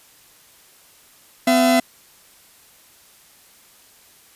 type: tone pair together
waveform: 45% pulse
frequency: 253.2 / 676 Hz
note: B3 / E5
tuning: +43 / +43 cents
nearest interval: octave + perfect fourth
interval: 1700 cents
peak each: -16 dBFS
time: 1.47-1.8 s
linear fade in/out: 5 ms
effects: white hiss -51 dBFS RMS until 4.35 s + resampled to 32000 Hz